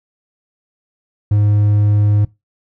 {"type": "tone", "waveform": "triangle", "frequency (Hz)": 103.83, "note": "G#2", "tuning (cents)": 0, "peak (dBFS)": -8, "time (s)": [1.31, 2.25], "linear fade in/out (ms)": 5, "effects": ["noise-tail reverb RT60 0.2 s tail -20 dB re dry"]}